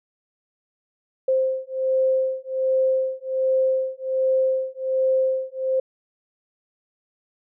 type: beating tone pair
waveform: sine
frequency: 523.3 / 524.6 Hz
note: C5 / C5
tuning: 0 / +4 cents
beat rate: 1.3 Hz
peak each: -22 dBFS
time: 1.28-5.8 s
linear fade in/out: 5 ms
effects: none